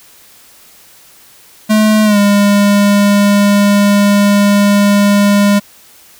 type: tone with pitch glide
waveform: square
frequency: 215.1 to 203 Hz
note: A3 to G#3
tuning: -39 to -39 cents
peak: -7 dBFS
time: 1.69-5.6 s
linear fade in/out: 20 ms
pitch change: -100 cents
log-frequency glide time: 2.04-2.18 s
effects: white hiss -42 dBFS RMS until 6.19 s

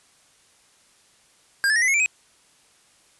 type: tone with pitch steps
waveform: square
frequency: 1609 / 1734.5 / 1869.7 / 2016 / 2173 / 2342 / 2525 Hz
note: G6 / A6 / A#6 / B6 / C#7 / D7 / D#7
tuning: +45 / -25 / +5 / +35 / -35 / -5 / +25 cents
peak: -18 dBFS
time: 1.64-2.06 s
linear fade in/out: 0 ms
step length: 60 ms
effects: white hiss -58 dBFS RMS until 3.19 s + resampled to 24000 Hz

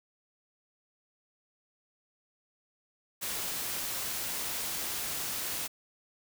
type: noise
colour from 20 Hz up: white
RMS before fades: -35 dBFS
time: 3.21-5.68 s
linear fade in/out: 20 ms
effects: none

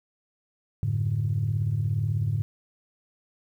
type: tone cluster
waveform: sine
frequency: 90.6 / 107.1 / 145.1 Hz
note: F#2 / A2 / D3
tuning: -36 / -46 / -21 cents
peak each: -33 / -24 / -28 dBFS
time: 0.83-2.42 s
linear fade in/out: 0 ms
effects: tanh soft clip ceiling -16 dBFS + 10-bit

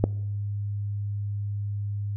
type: click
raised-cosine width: 2 ms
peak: -6 dBFS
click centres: 0.04 s
effects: noise-tail reverb RT60 1.0 s tail -22 dB re dry + added 102 Hz sine -27 dBFS peak until 2.16 s

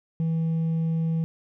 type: tone with hard clipping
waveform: triangle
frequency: 162.9 Hz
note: E3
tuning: 20 cents flat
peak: -21 dBFS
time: 0.2-1.24 s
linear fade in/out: 0 ms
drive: 1 dB
effects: none

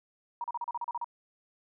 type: tone bursts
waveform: sine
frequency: 950 Hz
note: A#5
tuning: 33 cents sharp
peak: -31 dBFS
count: 10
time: 0.41-1.044 s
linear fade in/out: 2 ms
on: 31 ms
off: 36 ms
effects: none

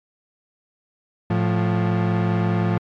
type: tone pair together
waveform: 35% pulse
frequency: 110 / 174.61 Hz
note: A2 / F3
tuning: 0 / 0 cents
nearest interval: minor sixth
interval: 800 cents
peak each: -19 dBFS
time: 1.3-2.78 s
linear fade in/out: 5 ms
effects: low-pass 2000 Hz 12 dB/octave + MP3 96 kbps

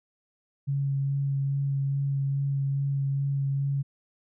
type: tone with vibrato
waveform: sine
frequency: 138.59 Hz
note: C#3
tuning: in tune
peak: -24 dBFS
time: 0.67-3.83 s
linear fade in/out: 20 ms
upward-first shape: sine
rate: 2.4 Hz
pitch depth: 12 cents each way
effects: none

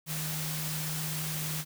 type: tone in noise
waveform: sine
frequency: 154.8 Hz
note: D#3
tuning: 9 cents flat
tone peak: -35 dBFS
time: 0.06-1.65 s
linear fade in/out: 50 ms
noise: white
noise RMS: -36 dBFS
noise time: 0.06-1.65 s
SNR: -2 dB
effects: none

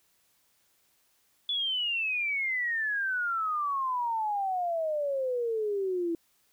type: exponential sweep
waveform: sine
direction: down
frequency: 3455 to 329.6 Hz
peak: -27 dBFS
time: 1.49-6.15 s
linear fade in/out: 2 ms
effects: white hiss -69 dBFS RMS until 6.52 s

